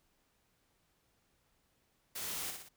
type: noise with echo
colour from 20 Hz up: white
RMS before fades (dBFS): -41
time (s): 2.15-2.51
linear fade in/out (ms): 10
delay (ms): 60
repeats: 3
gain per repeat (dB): -5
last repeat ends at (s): 2.69
effects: pink hiss -75 dBFS RMS until 2.76 s